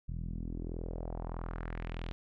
sawtooth tone with low-pass filter sweep, 41.58 Hz, E1, 16 cents sharp, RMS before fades -39 dBFS, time 0.08-2.12 s, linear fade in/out 0 ms, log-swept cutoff 140 to 3600 Hz, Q 2.2, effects none

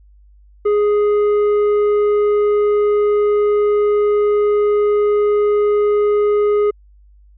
triangle tone with tanh clipping, 415.3 Hz, G#4, in tune, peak -13 dBFS, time 0.65-6.71 s, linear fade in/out 10 ms, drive 11 dB, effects added 50 Hz sine -44 dBFS peak until 7.37 s

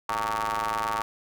sawtooth ring-modulated tone, 108.5 Hz, A2, 24 cents flat, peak -19 dBFS, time 0.09-1.02 s, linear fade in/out 0 ms, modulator 1020 Hz, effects none

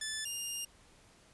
10% pulse tone pair in turn, 1745 / 2815 Hz, A6 / F7, -15 / +13 cents, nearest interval minor sixth, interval 828 cents, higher second, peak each -27 dBFS, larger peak neither, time 0.01-0.25 / 0.25-0.65 s, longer second, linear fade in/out 5 ms, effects pink hiss -62 dBFS RMS until 1.33 s + resampled to 24000 Hz

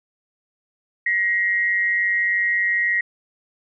sine tone pair together, 1898.8 / 2093 Hz, A#6 / C7, +31 / 0 cents, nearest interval major second, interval 169 cents, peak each -18 / -25 dBFS, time 1.06-3.01 s, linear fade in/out 5 ms, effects none

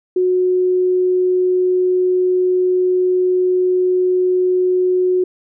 sine tone, 365.9 Hz, F#4, 19 cents flat, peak -12 dBFS, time 0.16-5.24 s, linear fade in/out 5 ms, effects none

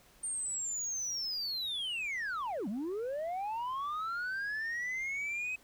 sine linear two-way sweep, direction down then up, 8870 to 185 to 2552 Hz, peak -31 dBFS, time 0.23-5.56 s, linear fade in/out 10 ms, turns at 2.68 s, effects tanh soft clip ceiling -33 dBFS + pink hiss -62 dBFS RMS until 5.63 s

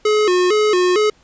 square tone with vibrato, 392 Hz, G4, in tune, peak -13 dBFS, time 0.05-1.1 s, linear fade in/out 5 ms, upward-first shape square, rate 2.2 Hz, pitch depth 140 cents each way, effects pink hiss -54 dBFS RMS until 1.23 s + resampled to 16000 Hz

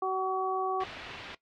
harmonic tone, 377.3 Hz, F#4, 34 cents sharp, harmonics 1 / 2 / 3, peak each -32 / -32 / -32 dBFS, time 0.02-0.84 s, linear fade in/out 5 ms
white low-pass noise, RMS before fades -44 dBFS, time 0.8-1.35 s, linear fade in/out 5 ms, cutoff 3400 Hz, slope 24 dB/octave
effects noise-tail reverb RT60 0.1 s tail -17 dB re dry

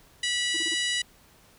harmonic tone, 977 Hz, B5, 19 cents flat, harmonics 2 / 3 / 4 / 5 / 6 / 7 / 8 / 9 / 10, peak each -30 / -29 / -32 / -38 / -40 / -39 / -39 / -40 / -42 dBFS, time 0.23-1.02 s, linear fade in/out 5 ms
triangle tone bursts, 329.5 Hz, E4, 1 cent flat, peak -33 dBFS, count 4, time 0.54-0.743 s, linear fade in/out 5 ms, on 29 ms, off 29 ms
effects pink hiss -57 dBFS RMS until 1.58 s

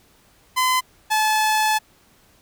sawtooth tone pair in turn, 1021 / 863.3 Hz, C6 / A5, -43 / -33 cents, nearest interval minor third, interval 290 cents, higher first, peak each -13 dBFS, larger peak neither, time 0.56-0.81 / 1.1-1.79 s, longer second, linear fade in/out 20 ms, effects pink hiss -56 dBFS RMS until 2.41 s

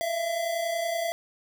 square tone pair together, 645 / 675.5 Hz, E5 / E5, -38 / +42 cents, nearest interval minor second, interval 80 cents, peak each -35 / -28 dBFS, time 0.01-1.12 s, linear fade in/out 0 ms, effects none

